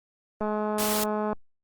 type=click train; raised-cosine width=1 ms; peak=-16 dBFS; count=196; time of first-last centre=0.41-1.33 s; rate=212 Hz
type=noise; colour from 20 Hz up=white; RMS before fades=-29 dBFS; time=0.78-1.04 s; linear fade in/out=5 ms
effects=Opus 24 kbps

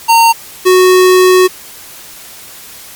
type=tone pair in turn; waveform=square; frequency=918 / 368.9 Hz; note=A#5 / F#4; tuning=-27 / -5 cents; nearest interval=octave + major third; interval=1578 cents; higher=first; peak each=-4 dBFS; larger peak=neither; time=0.08-0.33 / 0.65-1.48 s; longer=second; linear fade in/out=20 ms; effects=white hiss -32 dBFS RMS until 2.95 s + MP3 96 kbps

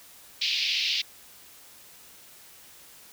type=band-pass noise; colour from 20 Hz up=pink; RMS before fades=-27 dBFS; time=0.41-1.02 s; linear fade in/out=10 ms; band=2400 to 5100 Hz; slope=48 dB/octave; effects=white hiss -51 dBFS RMS until 3.12 s

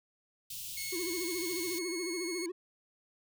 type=band-stop noise; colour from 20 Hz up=white; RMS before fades=-42 dBFS; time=0.5-1.79 s; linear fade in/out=5 ms; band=160 to 2700 Hz; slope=48 dB/octave
type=tone; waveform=15% pulse; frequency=2187 Hz; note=C#7; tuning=24 cents flat; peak=-32 dBFS; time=0.77-2.46 s; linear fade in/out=2 ms
type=tone with vibrato; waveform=triangle; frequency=349.2 Hz; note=F4; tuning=in tune; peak=-33 dBFS; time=0.92-2.52 s; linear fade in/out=10 ms; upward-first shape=sine; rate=14 Hz; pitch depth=120 cents each way
effects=none

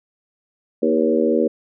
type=harmonic tone with a mistuned harmonic; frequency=79.1 Hz; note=D#2; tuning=29 cents sharp; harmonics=3 / 4 / 5 / 6 / 7; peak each=-21 / -21 / -21 / -20 / -23 dBFS; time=0.82-1.48 s; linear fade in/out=10 ms; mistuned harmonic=6; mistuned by=+19 cents; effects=none

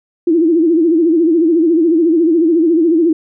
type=tone with vibrato; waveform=sine; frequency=329.6 Hz; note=E4; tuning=in tune; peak=-8 dBFS; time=0.27-3.13 s; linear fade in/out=5 ms; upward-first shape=sine; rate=14 Hz; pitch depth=110 cents each way; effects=none

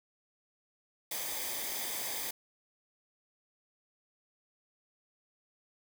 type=noise with comb filter; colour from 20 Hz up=white; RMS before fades=-37 dBFS; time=1.11-2.31 s; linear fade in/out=5 ms; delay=0.72 ms; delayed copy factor=-0.6; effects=none

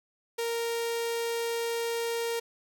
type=tone with notch filter; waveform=sawtooth; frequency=464.8 Hz; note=A#4; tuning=5 cents flat; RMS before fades=-31 dBFS; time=0.38-2.4 s; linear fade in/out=10 ms; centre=1200 Hz; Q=1.7; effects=none

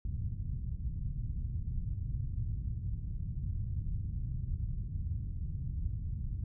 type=low-pass noise; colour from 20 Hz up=white; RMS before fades=-36 dBFS; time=0.05-6.44 s; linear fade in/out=2 ms; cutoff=120 Hz; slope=24 dB/octave; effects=none

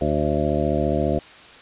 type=harmonic tone; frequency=74.7 Hz; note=D2; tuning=30 cents sharp; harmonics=1 / 2 / 3 / 4 / 5 / 7 / 8 / 9; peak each=-27 / -27 / -27 / -27 / -27 / -27 / -27 / -27 dBFS; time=0.01-1.19 s; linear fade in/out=5 ms; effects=white hiss -44 dBFS RMS until 1.61 s + resampled to 8000 Hz

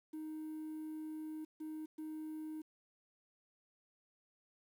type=tone bursts at uneven times; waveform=triangle; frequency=311.5 Hz; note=D#4; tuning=2 cents sharp; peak=-39 dBFS; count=3; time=0.13-1.45 / 1.6-1.86 / 1.98-2.62 s; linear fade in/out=10 ms; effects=tanh soft clip ceiling -37 dBFS + 11-bit

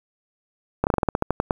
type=slowing click train; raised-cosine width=1 ms; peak=-5 dBFS; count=12; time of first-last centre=0.84-1.508 s; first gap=29 ms; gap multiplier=1.14; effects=7-bit

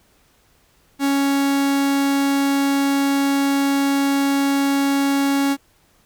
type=tone; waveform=45% pulse; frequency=277.8 Hz; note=C#4; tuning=4 cents sharp; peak=-16 dBFS; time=0.99-5.57 s; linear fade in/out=50 ms; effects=pink hiss -58 dBFS RMS until 6.05 s

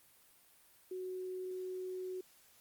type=tone; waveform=sine; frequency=370 Hz; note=F#4; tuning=in tune; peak=-39 dBFS; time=0.91-2.21 s; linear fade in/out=5 ms; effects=white hiss -65 dBFS RMS until 2.6 s + Opus 32 kbps

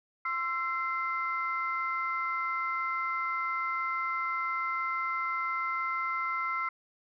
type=tone cluster; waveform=sine; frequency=1054 / 1337 / 2075 Hz; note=C6 / E6 / C7; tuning=+12 / +24 / -15 cents; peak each=-36 / -31 / -34 dBFS; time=0.25-6.69 s; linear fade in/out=5 ms; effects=tanh soft clip ceiling -20 dBFS

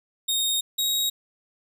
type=tone pair in turn; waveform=sawtooth; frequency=3711 / 3791 Hz; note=A#7 / A#7; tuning=-9 / +28 cents; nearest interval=unison; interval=37 cents; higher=second; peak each=-19 / -19 dBFS; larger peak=neither; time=0.28-0.61 / 0.78-1.1 s; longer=first; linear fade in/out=10 ms; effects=none

